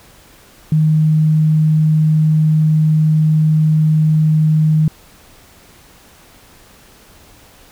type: tone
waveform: sine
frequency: 155.56 Hz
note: D#3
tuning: in tune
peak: -9 dBFS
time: 0.72-4.88 s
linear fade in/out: 2 ms
effects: pink hiss -45 dBFS RMS until 7.71 s